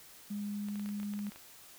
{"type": "tone", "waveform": "sine", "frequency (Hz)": 205.2, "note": "G#3", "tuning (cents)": -21, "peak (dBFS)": -35, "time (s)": [0.3, 1.3], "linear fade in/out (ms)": 10}
{"type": "clicks", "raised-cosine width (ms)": 0.3, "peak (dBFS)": -34, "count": 12, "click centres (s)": [0.686, 0.757, 0.796, 0.86, 0.89, 1, 1.031, 1.137, 1.191, 1.268, 1.32, 1.36]}
{"effects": ["white hiss -55 dBFS RMS until 1.78 s"]}